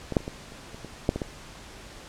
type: clicks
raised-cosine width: 2 ms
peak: -17 / -6 / -28 / -19 / -30 / -28 / -26 / -7 / -16 / -15 dBFS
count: 10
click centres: 0.123 / 0.168 / 0.205 / 0.279 / 0.521 / 0.745 / 0.847 / 1.091 / 1.16 / 1.218 s
effects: pink hiss -45 dBFS RMS until 2.08 s + low-pass 8000 Hz 12 dB/octave